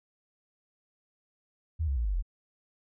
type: tone with pitch steps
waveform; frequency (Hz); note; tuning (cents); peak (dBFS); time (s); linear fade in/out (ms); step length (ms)
sine; 80.2 / 68.22 / 58.04 / 49.37 / 42; E2 / C#2 / A#1 / G1 / E1; -47 / -27 / -7 / +13 / +33; -26; 1.79-2.225; 20; 87
effects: none